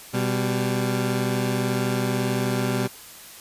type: tone pair together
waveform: 20% pulse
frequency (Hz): 125.4 / 197.23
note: B2 / G3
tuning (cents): +27 / +11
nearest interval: minor sixth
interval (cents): 784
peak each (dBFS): -19 / -21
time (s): 0.13-2.88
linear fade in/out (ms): 20
effects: white hiss -43 dBFS RMS until 3.4 s + resampled to 32000 Hz